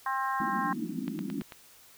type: harmonic tone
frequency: 265.7 Hz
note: C4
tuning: 27 cents sharp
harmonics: 3 / 4 / 5 / 6 / 7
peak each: -34 / -30 / -41 / -37 / -41 dBFS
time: 0.06-0.73 s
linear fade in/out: 2 ms
type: band-pass noise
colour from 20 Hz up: pink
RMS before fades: -35 dBFS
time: 0.4-1.42 s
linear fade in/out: 2 ms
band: 170 to 340 Hz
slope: 96 dB/octave
type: click train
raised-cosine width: 0.3 ms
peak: -26 dBFS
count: 5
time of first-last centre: 1.08-1.522 s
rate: 9.05 Hz
effects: white hiss -56 dBFS RMS until 1.97 s